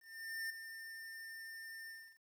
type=tone with ADSR envelope; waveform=square; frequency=1803 Hz; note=A6; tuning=42 cents sharp; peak=-39 dBFS; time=0-2.19 s; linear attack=500 ms; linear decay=5 ms; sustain=-9 dB; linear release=310 ms; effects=12-bit